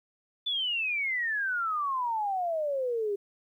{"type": "exponential sweep", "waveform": "sine", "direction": "down", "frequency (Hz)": [3520, 394.1], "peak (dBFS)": -27, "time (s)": [0.46, 3.16], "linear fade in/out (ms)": 10, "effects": ["11-bit"]}